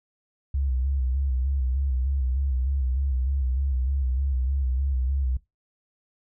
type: tone with vibrato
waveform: sine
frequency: 66 Hz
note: C2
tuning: 16 cents sharp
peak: -22 dBFS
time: 0.54-5.37 s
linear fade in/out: 5 ms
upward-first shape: square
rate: 3.3 Hz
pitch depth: 68 cents each way
effects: noise-tail reverb RT60 0.2 s tail -20 dB re dry